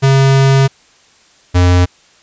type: tone pair in turn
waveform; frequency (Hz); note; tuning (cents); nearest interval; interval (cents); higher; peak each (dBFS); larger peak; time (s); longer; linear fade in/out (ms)
square; 135.5 / 89.25; C#3 / F2; -39 / +38; perfect fifth; 723; first; -7; neither; 0.02-0.68 / 1.54-1.86; first; 20
effects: white hiss -48 dBFS RMS until 2.22 s + resampled to 16000 Hz